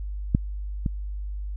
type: clicks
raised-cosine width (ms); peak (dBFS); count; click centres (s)
5; -6 / -13; 2; 0.349 / 0.862
effects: added 50 Hz sine -29 dBFS peak until 1.56 s